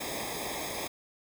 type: noise with comb filter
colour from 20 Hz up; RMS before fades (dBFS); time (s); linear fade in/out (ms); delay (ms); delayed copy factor
pink; -36; 0-0.88; 10; 0.69; -0.95
effects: none